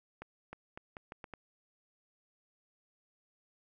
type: accelerating click train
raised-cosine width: 0.5 ms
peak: -29 dBFS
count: 7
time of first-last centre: 0.22-1.337 s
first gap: 310 ms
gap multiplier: 0.79
effects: none